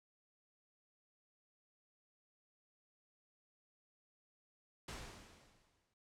pink noise with exponential decay, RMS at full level -45 dBFS, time 4.88-5.94 s, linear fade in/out 5 ms, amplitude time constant 230 ms, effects noise-tail reverb RT60 0.1 s tail -21 dB re dry + low-pass 8000 Hz 12 dB/octave

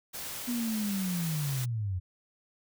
white noise, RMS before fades -39 dBFS, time 0.13-1.66 s, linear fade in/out 20 ms
sine linear sweep, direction down, 246.9 to 87 Hz, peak -29 dBFS, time 0.47-2 s, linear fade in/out 20 ms
effects none

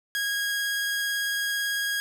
sawtooth tone with vibrato, 1642 Hz, G#6, 20 cents flat, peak -22 dBFS, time 0.15-2 s, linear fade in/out 0 ms, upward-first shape sine, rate 18 Hz, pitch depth 8 cents each way, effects 8-bit

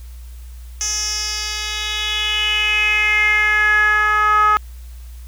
10% pulse tone with band-pass filter sweep, 422.9 Hz, G#4, 31 cents sharp, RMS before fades -17 dBFS, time 0.81-4.57 s, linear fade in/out 0 ms, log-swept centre 6100 to 1200 Hz, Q 5.2, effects added 60 Hz sine -32 dBFS peak until 5.27 s + white hiss -50 dBFS RMS until 5.27 s

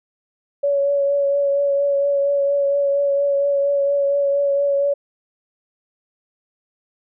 sine tone with vibrato, 563 Hz, C#5, 27 cents sharp, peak -15 dBFS, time 0.63-4.94 s, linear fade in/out 10 ms, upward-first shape triangle, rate 4.3 Hz, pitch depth 21 cents each way, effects none

